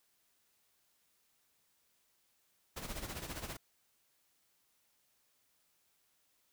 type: noise with tremolo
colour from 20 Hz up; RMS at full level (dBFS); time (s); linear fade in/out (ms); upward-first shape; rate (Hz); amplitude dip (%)
pink; -41; 2.76-3.57; 10; sine; 15; 65
effects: white hiss -75 dBFS RMS until 6.52 s